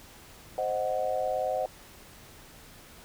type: chord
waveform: sine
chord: C diminished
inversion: none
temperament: equal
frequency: 523.3 / 622.3 / 740 Hz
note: C5 / Eb5 / Gb5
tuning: 0 / 0 / 0 cents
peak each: -31 dBFS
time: 0.58-1.66 s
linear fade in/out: 2 ms
effects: pink hiss -51 dBFS RMS until 3.04 s